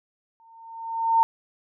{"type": "tone with exponential growth", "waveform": "sine", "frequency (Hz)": 910, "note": "A#5", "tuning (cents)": -42, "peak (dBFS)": -13, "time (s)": [0.4, 1.23], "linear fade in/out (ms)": 0, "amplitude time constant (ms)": 180, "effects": []}